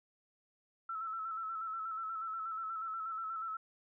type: tone with vibrato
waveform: sine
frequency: 1318.5 Hz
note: E6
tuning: in tune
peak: -37 dBFS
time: 0.89-3.57 s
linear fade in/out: 5 ms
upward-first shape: square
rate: 8.3 Hz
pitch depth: 34 cents each way
effects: none